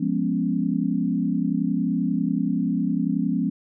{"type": "chord", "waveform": "sine", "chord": "C# dominant seventh", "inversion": "first", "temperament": "equal with one note detuned", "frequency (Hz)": [174.61, 206.2, 246.9, 277.2], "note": ["E#3", "G#3", "B3", "C#4"], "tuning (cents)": [0, -12, 0, 0], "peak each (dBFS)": -26, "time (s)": [0, 3.5], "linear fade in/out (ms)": 10, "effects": []}